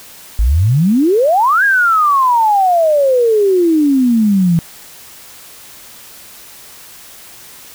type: exponential two-way sweep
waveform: sine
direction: up then down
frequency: 50.1 to 1661.2 to 162.9 Hz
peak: -8 dBFS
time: 0.39-4.59 s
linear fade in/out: 0 ms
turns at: 1.64 s
effects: white hiss -37 dBFS RMS until 7.74 s